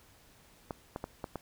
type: clicks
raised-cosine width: 1 ms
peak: -22 dBFS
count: 5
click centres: 0.708 / 0.961 / 1.041 / 1.242 / 1.357 s
effects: pink hiss -61 dBFS RMS until 1.41 s